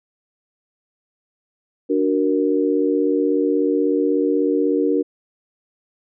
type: chord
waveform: sine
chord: D augmented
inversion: none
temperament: equal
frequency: 293.7 / 370 / 466.2 Hz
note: D4 / F#4 / A#4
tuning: 0 / 0 / 0 cents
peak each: -19 / -21 / -20 dBFS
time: 1.89-5.03 s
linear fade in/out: 20 ms
effects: none